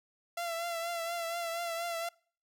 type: tone with vibrato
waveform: sawtooth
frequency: 677 Hz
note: E5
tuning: 46 cents sharp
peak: -30 dBFS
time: 0.37-2.09 s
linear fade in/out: 5 ms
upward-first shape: triangle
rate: 4.2 Hz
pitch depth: 46 cents each way
effects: noise-tail reverb RT60 0.5 s tail -26 dB re dry